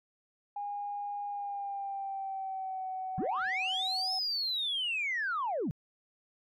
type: tone with pitch glide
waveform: sine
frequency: 816 to 752.6 Hz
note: G#5 to F#5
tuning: -31 to +29 cents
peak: -34 dBFS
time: 0.56-4.19 s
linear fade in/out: 5 ms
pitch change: -140 cents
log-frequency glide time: 1.28-2.87 s
type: linear two-way sweep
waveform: sine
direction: up then down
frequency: 120.5 to 5274 to 120.5 Hz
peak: -29 dBFS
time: 3.18-5.71 s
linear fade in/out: 0 ms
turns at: 4.13 s
effects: tanh soft clip ceiling -26 dBFS